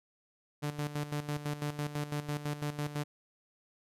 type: tone with tremolo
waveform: sawtooth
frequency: 147.3 Hz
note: D3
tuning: 6 cents sharp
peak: -28 dBFS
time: 0.62-3.04 s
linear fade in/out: 20 ms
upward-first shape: square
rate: 6 Hz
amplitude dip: 70%
effects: resampled to 32000 Hz